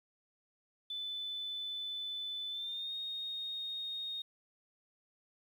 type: tone with pitch glide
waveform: triangle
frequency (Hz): 3505 to 3713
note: A7 to A#7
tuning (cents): -7 to -8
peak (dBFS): -34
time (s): 0.9-4.22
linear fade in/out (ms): 5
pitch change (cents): +99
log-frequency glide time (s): 2.5-2.93
effects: tanh soft clip ceiling -36 dBFS + 11-bit